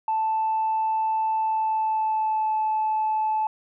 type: tone with pitch glide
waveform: sine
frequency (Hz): 880 to 867.9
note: A5 to A5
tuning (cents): 0 to -24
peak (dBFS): -20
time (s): 0.08-3.47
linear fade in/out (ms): 2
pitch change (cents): -24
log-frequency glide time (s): 1.37-2.55
effects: tanh soft clip ceiling -17 dBFS